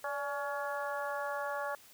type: harmonic tone with a mistuned harmonic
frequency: 281.5 Hz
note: C#4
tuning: 27 cents sharp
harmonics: 2 / 3 / 4 / 5 / 6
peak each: -38 / -40 / -41 / -42 / -43 dBFS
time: 0.04-1.75 s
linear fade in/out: 2 ms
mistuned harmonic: 2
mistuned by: +45 cents
effects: white hiss -58 dBFS RMS until 1.93 s

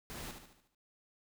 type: noise with echo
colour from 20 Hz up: pink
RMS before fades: -45 dBFS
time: 0.1-0.31 s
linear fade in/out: 0 ms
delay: 73 ms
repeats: 6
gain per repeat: -6 dB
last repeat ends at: 0.748 s
effects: none

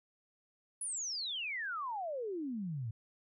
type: exponential sweep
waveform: sine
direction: down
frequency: 10480 to 105 Hz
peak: -36 dBFS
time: 0.81-2.91 s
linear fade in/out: 5 ms
effects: none

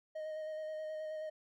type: tone with vibrato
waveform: triangle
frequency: 622.3 Hz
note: D#5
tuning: in tune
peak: -37 dBFS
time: 0.15-1.3 s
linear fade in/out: 10 ms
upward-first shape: square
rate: 9.4 Hz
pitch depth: 13 cents each way
effects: none

